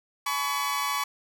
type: tone cluster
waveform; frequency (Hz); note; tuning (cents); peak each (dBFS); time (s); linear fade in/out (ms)
sawtooth; 852 / 998 / 1130; G#5 / B5 / C#6; +44 / +18 / +33; -31 / -29 / -24; 0.26-1.04; 5
effects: none